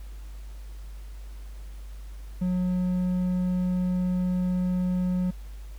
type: tone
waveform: triangle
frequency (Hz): 181.6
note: F#3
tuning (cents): -32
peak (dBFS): -21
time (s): 2.41-5.31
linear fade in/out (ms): 10
effects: added 50 Hz sine -37 dBFS peak until 5.78 s + pink hiss -56 dBFS RMS until 5.78 s